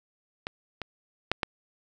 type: clicks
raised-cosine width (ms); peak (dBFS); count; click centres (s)
0.3; -16 / -18 / -7 / -10; 4; 0.469 / 0.817 / 1.316 / 1.432
effects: none